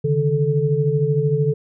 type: tone cluster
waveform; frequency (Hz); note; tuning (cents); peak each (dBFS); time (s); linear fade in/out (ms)
sine; 140.2 / 153.3 / 436.8; C#3 / D#3 / A4; +20 / -25 / -13; -20; 0.04-1.54; 10
effects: none